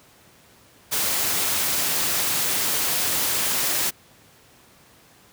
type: noise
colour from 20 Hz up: white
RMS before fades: -23 dBFS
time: 0.91-3.91 s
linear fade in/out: 20 ms
effects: pink hiss -53 dBFS RMS until 5.32 s + high-pass 80 Hz 12 dB/octave